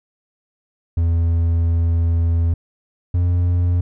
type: tone pair in turn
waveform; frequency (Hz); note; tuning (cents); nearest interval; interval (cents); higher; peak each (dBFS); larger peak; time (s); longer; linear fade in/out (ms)
triangle; 83.8 / 87.95; E2 / F2; +29 / +13; minor second; 84; second; -12; neither; 0.97-2.54 / 3.14-3.81; first; 5
effects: none